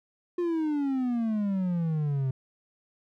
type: exponential sweep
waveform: triangle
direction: down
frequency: 356.8 to 129.3 Hz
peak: -23 dBFS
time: 0.38-2.31 s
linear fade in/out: 5 ms
effects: none